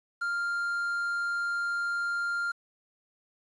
triangle tone with quantisation, 1396.9 Hz, F6, in tune, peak -26 dBFS, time 0.21-2.52 s, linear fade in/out 10 ms, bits 9, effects resampled to 24000 Hz

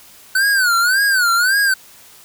square tone with vibrato, 1500 Hz, F#6, 23 cents sharp, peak -13 dBFS, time 0.35-1.74 s, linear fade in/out 5 ms, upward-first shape sine, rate 1.8 Hz, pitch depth 160 cents each way, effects white hiss -44 dBFS RMS until 2.24 s

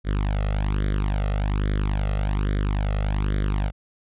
sawtooth tone with flanger, 50.4 Hz, G1, 49 cents sharp, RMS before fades -23 dBFS, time 0.04-3.72 s, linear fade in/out 50 ms, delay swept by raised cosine 0.55 to 1.55 ms, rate 1.2 Hz, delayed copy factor +0.85, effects resampled to 8000 Hz

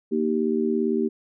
sine chord, Eb major, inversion second, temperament just, 233.3 / 311.1 / 388.9 Hz, Bb3 / Eb4 / G4, +2 / 0 / -14 cents, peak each -24 / -27 / -24 dBFS, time 0.11-1.09 s, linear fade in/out 20 ms, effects none

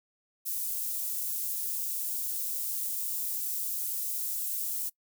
white high-pass noise, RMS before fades -33 dBFS, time 0.45-4.9 s, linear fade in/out 20 ms, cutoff 9900 Hz, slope 12 dB/octave, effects noise-tail reverb RT60 0.1 s tail -23 dB re dry

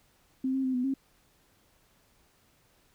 sine tone with pitch steps, 261.9 / 266.5 / 259.4 / 249.3 / 269.8 Hz, C4 / C4 / C4 / B3 / C#4, +2 / +32 / -15 / +16 / -47 cents, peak -26 dBFS, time 0.44-0.94 s, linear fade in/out 5 ms, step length 100 ms, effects pink hiss -66 dBFS RMS until 2.94 s

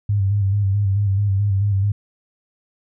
sine tone with vibrato, 99.8 Hz, G2, 32 cents sharp, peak -15 dBFS, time 0.09-1.92 s, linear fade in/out 5 ms, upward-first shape square, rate 4.6 Hz, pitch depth 45 cents each way, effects none

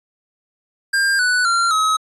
square tone with pitch steps, 1600 / 1484.3 / 1376.9 / 1277.3 Hz, G6 / F#6 / F6 / D#6, +35 / +5 / -25 / +45 cents, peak -15 dBFS, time 0.93-1.97 s, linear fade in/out 10 ms, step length 260 ms, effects resampled to 24000 Hz

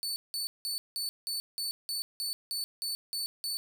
sawtooth tone bursts, 4488 Hz, C#8, 21 cents sharp, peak -29 dBFS, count 12, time 0.03-3.57 s, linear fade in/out 0 ms, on 130 ms, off 180 ms, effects none

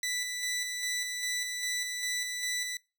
15% pulse tone with tremolo, 1979 Hz, B6, 3 cents sharp, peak -24 dBFS, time 0.03-2.77 s, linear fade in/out 2 ms, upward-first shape square, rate 2.5 Hz, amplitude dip 35%, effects noise-tail reverb RT60 0.3 s tail -24 dB re dry

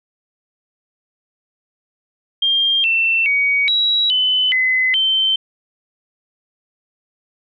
sine tone with pitch steps, 3201 / 2685 / 2250 / 3880 / 3021 / 2032 / 3099 Hz, G7 / E7 / C#7 / B7 / F#7 / B6 / G7, +36 / +31 / +25 / -31 / +35 / +49 / -21 cents, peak -13 dBFS, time 2.42-5.36 s, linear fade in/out 5 ms, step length 420 ms, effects none

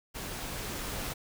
pink noise with level ramp, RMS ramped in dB -39 to -36 dBFS, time 0.14-1.14 s, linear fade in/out 20 ms, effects none

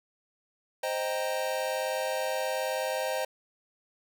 square chord, C minor seventh, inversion none, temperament equal, 523.3 / 622.3 / 784 / 932.3 Hz, C5 / Eb5 / G5 / Bb5, 0 / 0 / 0 / 0 cents, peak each -33 / -34 / -37 / -39 dBFS, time 0.83-3.25 s, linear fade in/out 5 ms, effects none

